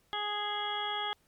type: harmonic tone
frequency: 415.3 Hz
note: G#4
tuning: in tune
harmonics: 1 / 2 / 3 / 4 / 5 / 7 / 8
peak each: -44 / -36 / -39 / -42 / -43 / -46 / -36 dBFS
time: 0.13-1.13 s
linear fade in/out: 0 ms
effects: pink hiss -70 dBFS RMS until 1.27 s + MP3 96 kbps